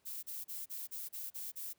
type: noise bursts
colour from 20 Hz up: violet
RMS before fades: -43 dBFS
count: 8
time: 0.05-1.735 s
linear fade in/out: 20 ms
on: 180 ms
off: 35 ms
effects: pink hiss -75 dBFS RMS until 1.78 s + high-pass 100 Hz 12 dB/octave